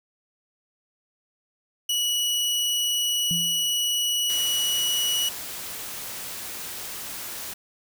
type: tone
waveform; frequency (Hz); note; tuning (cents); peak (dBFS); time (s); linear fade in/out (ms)
sawtooth; 2932; F#7; -16; -19; 1.89-5.29; 5
type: tone with exponential decay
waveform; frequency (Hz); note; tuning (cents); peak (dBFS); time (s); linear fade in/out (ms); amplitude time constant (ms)
sine; 171.3; F3; -33; -25; 3.31-3.77; 0; 100
type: noise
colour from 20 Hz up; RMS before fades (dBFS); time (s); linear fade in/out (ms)
white; -35; 4.29-7.54; 10
effects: none